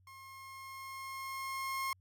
30% pulse tone with level ramp, 1073 Hz, C6, 43 cents sharp, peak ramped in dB -49 to -31 dBFS, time 0.07-1.93 s, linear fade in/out 2 ms, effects added 93 Hz sine -64 dBFS peak until 2 s

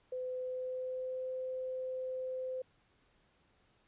sine tone with pitch glide, 508 to 514.8 Hz, B4 to C5, +49 to -28 cents, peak -36 dBFS, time 0.12-2.62 s, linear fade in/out 5 ms, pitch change +23 cents, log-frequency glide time 0.37-1.28 s, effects pink hiss -71 dBFS RMS until 3.87 s + resampled to 8000 Hz

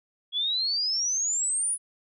sine exponential sweep, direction up, 3322 to 10020 Hz, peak -24 dBFS, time 0.32-1.78 s, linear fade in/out 50 ms, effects none

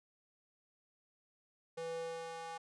square tone with high-pass filter sweep, 164.81 Hz, E3, in tune, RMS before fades -43 dBFS, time 1.77-2.58 s, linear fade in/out 10 ms, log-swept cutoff 420 to 770 Hz, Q 3.4, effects resampled to 22050 Hz

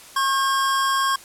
square tone pair together, 1085.8 / 1600 Hz, C#6 / G6, -36 / +35 cents, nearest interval perfect fifth, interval 671 cents, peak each -20 / -26 dBFS, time 0.16-1.16 s, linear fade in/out 5 ms, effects white hiss -44 dBFS RMS until 1.24 s + low-pass 12000 Hz 12 dB/octave

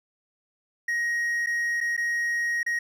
triangle tone with dropouts, 1883 Hz, A#6, 17 cents sharp, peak -22 dBFS, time 0.88-2.79 s, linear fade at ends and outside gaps 5 ms, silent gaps 1.462-1.469 / 1.805-1.81 / 1.967-1.976 / 2.631-2.663 s, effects none

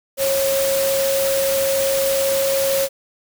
sine tone in noise, 545 Hz, C#5, 29 cents flat, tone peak -17 dBFS, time 0.17-2.89 s, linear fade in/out 50 ms, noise white, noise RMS -24 dBFS, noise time 0.17-2.89 s, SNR +4 dB, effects none

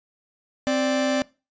45% pulse tone pair together, 261.6 / 587.3 Hz, C4 / D5, 0 / 0 cents, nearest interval octave + major second, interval 1400 cents, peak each -23 dBFS, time 0.67-1.22 s, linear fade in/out 0 ms, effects noise-tail reverb RT60 0.3 s tail -22 dB re dry + resampled to 16000 Hz

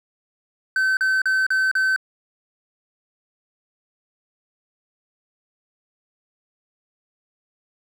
triangle tone bursts, 1534 Hz, G6, 38 cents flat, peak -15 dBFS, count 5, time 0.76-1.962 s, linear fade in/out 2 ms, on 210 ms, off 38 ms, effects none

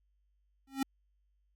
square tone with exponential growth, 269.7 Hz, C#4, 47 cents flat, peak -27 dBFS, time 0.67-0.83 s, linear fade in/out 5 ms, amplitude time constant 34 ms, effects added 50 Hz sine -70 dBFS peak until 1.55 s

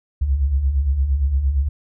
sine beating tone pair, 61.74 / 70.44 Hz, B1 / C#2, 0 / +28 cents, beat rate 8.7 Hz, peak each -24 / -16 dBFS, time 0.21-1.69 s, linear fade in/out 10 ms, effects none

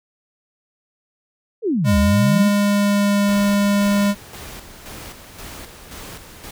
sine exponential two-way sweep, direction down then up, 493.9 to 69.3 to 232.7 Hz, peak -16 dBFS, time 1.62-2.5 s, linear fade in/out 50 ms, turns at 1.98 s
square tone with pitch glide, 203.7 to 202.5 Hz, G#3 to G#3, -33 to -43 cents, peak -15 dBFS, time 1.84-4.15 s, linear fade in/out 50 ms, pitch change -10 cents, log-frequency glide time 2.56-3.2 s
pink noise with tremolo, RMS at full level -35 dBFS, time 3.28-6.51 s, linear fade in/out 5 ms, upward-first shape square, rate 1.9 Hz, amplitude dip 50%
effects none

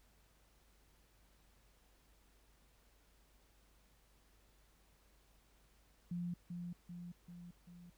sine tone with echo, 174.61 Hz, F3, in tune, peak -38 dBFS, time 6.11-6.34 s, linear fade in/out 5 ms, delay 390 ms, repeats 4, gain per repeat -4 dB, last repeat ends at 7.9 s, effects added 50 Hz sine -69 dBFS peak until 7.97 s + pink hiss -72 dBFS RMS until 7.97 s

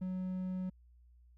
triangle tone, 185 Hz, F#3, in tune, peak -33 dBFS, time 0.01-0.7 s, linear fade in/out 10 ms, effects added 60 Hz sine -59 dBFS peak until 1.37 s

